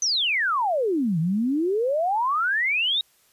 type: exponential two-way sweep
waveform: sine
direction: down then up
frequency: 6272 to 154.3 to 3848 Hz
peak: -20 dBFS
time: 0.02-3.01 s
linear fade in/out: 2 ms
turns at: 1.19 s
effects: white hiss -61 dBFS RMS until 3.32 s + resampled to 32000 Hz